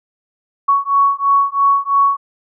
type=beating tone pair; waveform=sine; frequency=1114 / 1117 Hz; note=C#6 / C#6; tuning=+8 / +13 cents; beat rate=3 Hz; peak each=-14 dBFS; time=0.68-2.17 s; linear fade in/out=10 ms; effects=none